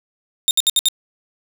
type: tone bursts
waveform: sawtooth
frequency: 3663 Hz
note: A#7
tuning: 31 cents flat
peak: -9 dBFS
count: 5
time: 0.48-0.885 s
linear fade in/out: 0 ms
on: 29 ms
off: 65 ms
effects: none